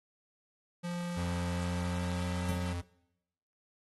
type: tone with pitch glide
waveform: square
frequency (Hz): 174.61 to 180.14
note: F3 to F#3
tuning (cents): 0 to -46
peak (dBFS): -35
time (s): 0.83-2.74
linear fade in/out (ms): 20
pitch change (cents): +54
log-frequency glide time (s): 1.23-2.37
type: tone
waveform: square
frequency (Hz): 87.31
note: F2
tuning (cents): 0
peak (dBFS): -35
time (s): 1.16-2.82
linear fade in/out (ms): 20
type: noise with exponential decay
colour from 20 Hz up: violet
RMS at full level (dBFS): -39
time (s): 2.48-2.77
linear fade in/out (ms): 5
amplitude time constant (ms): 61
effects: noise-tail reverb RT60 0.9 s tail -22 dB re dry + AAC 32 kbps